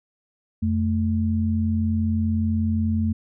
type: tone pair together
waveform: sine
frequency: 88.4 / 220 Hz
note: F2 / A3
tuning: +22 / 0 cents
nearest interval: octave + major third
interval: 1578 cents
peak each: -22 / -22 dBFS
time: 0.62-3.13 s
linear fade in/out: 10 ms
effects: none